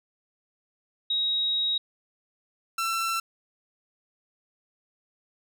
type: tone pair in turn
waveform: sine / sawtooth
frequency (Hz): 3800 / 1343.5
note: A#7 / E6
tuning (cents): +33 / +33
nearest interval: octave + tritone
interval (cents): 1800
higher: first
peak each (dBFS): -23 / -22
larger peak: second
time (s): 1.1-1.78 / 2.78-3.2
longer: first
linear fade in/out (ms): 5
effects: none